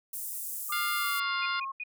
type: high-pass noise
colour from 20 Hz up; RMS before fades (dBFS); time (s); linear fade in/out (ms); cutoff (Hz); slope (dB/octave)
pink; -37; 0.13-1.2; 5; 8900; 24
type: tone with pitch glide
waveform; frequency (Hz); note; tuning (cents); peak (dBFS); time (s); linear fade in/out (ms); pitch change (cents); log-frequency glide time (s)
sine; 1200 to 1081.5; D6 to C#6; +37 to -43; -33; 0.69-1.72; 10; -180; 0.94-1.36
type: harmonic tone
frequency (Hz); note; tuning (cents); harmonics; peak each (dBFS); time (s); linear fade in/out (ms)
700; F5; +4; 2 / 3 / 4 / 5 / 6 / 7; -32 / -36 / -38 / -40 / -42 / -43; 0.72-1.6; 5
type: tone bursts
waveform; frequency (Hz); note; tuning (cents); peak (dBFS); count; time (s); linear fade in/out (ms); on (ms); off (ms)
sine; 2468; D#7; -15; -34; 3; 1.42-1.837; 5; 39; 150
effects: none